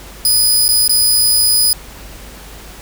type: tone with dropouts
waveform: 15% pulse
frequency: 4978 Hz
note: D#8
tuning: in tune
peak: -3 dBFS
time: 0.25-1.73 s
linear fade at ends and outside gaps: 1 ms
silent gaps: 0.681-0.689 / 0.878-0.894 s
effects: added 50 Hz sine -36 dBFS peak until 2.81 s + pink hiss -36 dBFS RMS until 2.81 s